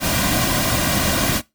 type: noise with comb filter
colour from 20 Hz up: pink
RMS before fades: -19 dBFS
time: 0-1.42 s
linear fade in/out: 50 ms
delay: 2.3 ms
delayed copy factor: -0.65
effects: noise-tail reverb RT60 0.2 s tail -20 dB re dry